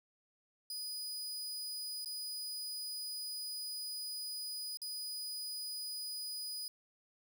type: tone with dropouts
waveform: sawtooth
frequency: 4960 Hz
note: D#8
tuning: 6 cents flat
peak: -37 dBFS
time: 0.7-6.68 s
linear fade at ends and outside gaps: 2 ms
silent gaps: 2.047-2.058 / 4.772-4.817 s
effects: 12-bit